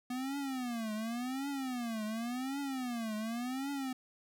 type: tone with vibrato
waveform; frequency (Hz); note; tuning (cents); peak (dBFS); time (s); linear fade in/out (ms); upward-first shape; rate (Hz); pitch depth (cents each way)
square; 245.5; B3; -10; -36; 0.1-3.93; 5; triangle; 0.9; 260
effects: none